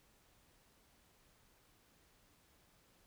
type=silence; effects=pink hiss -70 dBFS RMS until 3.06 s